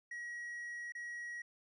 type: tone with dropouts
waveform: triangle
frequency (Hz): 1907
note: A#6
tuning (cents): +39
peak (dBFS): -40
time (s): 0.11-1.42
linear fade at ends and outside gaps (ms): 5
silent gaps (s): 0.922-0.95
effects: resampled to 22050 Hz